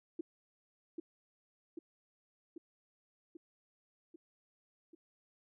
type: tone with echo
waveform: sine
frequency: 332.1 Hz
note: E4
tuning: 13 cents sharp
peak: -35 dBFS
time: 0.19-0.21 s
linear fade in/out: 5 ms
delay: 790 ms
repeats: 6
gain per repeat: -3 dB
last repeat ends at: 4.95 s
effects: none